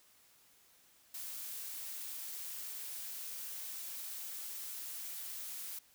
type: noise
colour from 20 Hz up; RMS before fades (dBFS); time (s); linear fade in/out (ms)
blue; -44; 1.14-5.79; 5
effects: white hiss -66 dBFS RMS until 5.94 s